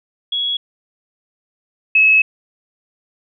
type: tone pair in turn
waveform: sine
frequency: 3344 / 2581 Hz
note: G#7 / E7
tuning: +11 / -37 cents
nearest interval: major third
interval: 448 cents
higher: first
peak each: -17 / -8 dBFS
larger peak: second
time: 0.32-0.57 / 1.95-2.22 s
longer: second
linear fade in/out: 5 ms
effects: none